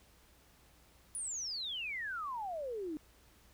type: exponential sweep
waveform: sine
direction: down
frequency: 9956 to 293.7 Hz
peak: -37 dBFS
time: 1.15-2.97 s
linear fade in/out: 0 ms
effects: added 60 Hz sine -66 dBFS peak until 3.53 s + pink hiss -65 dBFS RMS until 3.53 s